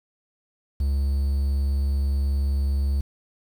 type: tone with quantisation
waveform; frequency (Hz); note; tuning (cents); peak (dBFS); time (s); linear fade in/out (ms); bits
triangle; 69.3; C#2; 0; -18; 0.8-3.01; 5; 8
effects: none